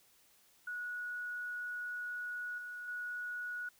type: tone with level steps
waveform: sine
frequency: 1462 Hz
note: F#6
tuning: 21 cents flat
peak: -38 / -42 / -38 dBFS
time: 0.67-3.69 s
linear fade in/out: 5 ms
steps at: 2.58 / 2.88 s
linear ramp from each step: 2 ms
effects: white hiss -67 dBFS RMS until 3.79 s

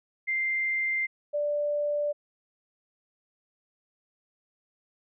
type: tone pair in turn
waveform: sine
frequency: 2093 / 587.3 Hz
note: C7 / D5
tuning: 0 / 0 cents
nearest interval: octave + minor seventh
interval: 2200 cents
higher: first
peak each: -25 dBFS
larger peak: neither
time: 0.27-1.07 / 1.33-2.13 s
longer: neither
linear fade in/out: 20 ms
effects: none

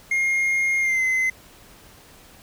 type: tone with pitch glide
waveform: triangle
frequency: 2134 to 2052 Hz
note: C7 to C7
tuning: +34 to -34 cents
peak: -17 dBFS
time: 0.11-1.3 s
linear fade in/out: 5 ms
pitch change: -68 cents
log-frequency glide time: 0.8-1.04 s
effects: pink hiss -49 dBFS RMS until 2.42 s

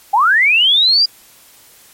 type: linear sweep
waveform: sine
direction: up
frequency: 756 to 4892 Hz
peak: -8 dBFS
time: 0.13-1.06 s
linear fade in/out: 10 ms
effects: white hiss -45 dBFS RMS until 1.93 s + MP3 64 kbps

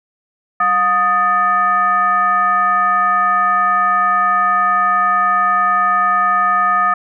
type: tone with frequency modulation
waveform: sine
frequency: 1244.5 Hz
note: D#6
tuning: in tune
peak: -11 dBFS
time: 0.6-6.94 s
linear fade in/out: 5 ms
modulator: 526 Hz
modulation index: 0.73
effects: none

